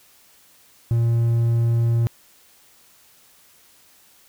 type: tone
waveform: triangle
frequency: 116.54 Hz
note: A#2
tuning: in tune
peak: -14 dBFS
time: 0.91-2.07 s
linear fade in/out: 0 ms
effects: white hiss -54 dBFS RMS until 4.28 s